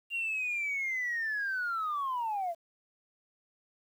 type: linear sweep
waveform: sine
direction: down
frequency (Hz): 2794 to 651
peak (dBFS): -29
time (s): 0.1-2.55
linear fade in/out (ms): 50
effects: tanh soft clip ceiling -27 dBFS + 10-bit